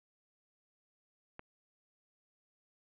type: click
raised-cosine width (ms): 0.5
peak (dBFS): -30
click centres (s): 1.394
effects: resampled to 8000 Hz + 12-bit